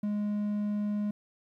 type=tone; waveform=triangle; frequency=207.7 Hz; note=G#3; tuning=in tune; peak=-26 dBFS; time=0.03-1.11 s; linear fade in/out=5 ms; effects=11-bit